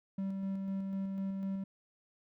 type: tone with tremolo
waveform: triangle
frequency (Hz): 193.8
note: G3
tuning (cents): -20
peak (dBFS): -31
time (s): 0.18-1.64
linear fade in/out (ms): 5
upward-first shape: square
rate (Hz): 4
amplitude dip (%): 25
effects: none